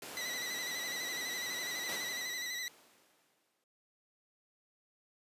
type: noise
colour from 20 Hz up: pink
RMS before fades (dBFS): -44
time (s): 0.02-1.96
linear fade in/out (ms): 2
type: tone with vibrato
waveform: 20% pulse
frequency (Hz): 1975.5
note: B6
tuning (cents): 0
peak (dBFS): -32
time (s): 0.17-2.68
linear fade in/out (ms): 0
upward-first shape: square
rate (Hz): 12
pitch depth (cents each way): 38
type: noise with exponential decay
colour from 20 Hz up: pink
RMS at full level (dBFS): -40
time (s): 1.89-3.64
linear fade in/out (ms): 1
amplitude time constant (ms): 380
effects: high-pass 300 Hz 12 dB/octave + resampled to 32000 Hz